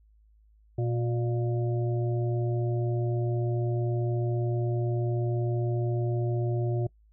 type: harmonic tone with a mistuned harmonic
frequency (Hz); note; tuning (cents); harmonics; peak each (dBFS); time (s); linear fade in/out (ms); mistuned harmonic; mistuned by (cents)
119.5; A#2; +43; 1 / 3 / 5 / 6; -26 / -32 / -39 / -42; 0.78-6.87; 5; 6; -32
effects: noise-tail reverb RT60 0.1 s tail -23 dB re dry + added 53 Hz sine -57 dBFS peak until 7.12 s